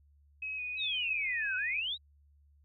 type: tone with vibrato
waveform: sine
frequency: 2515 Hz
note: D#7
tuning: 18 cents sharp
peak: -35 dBFS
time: 0.42-1.8 s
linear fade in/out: 5 ms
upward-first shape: square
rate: 3 Hz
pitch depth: 25 cents each way
type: exponential two-way sweep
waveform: sine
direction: down then up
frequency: 3951 to 1465 to 3951 Hz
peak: -32 dBFS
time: 0.77-1.98 s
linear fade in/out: 50 ms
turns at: 1.56 s
effects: added 72 Hz sine -61 dBFS peak until 2.64 s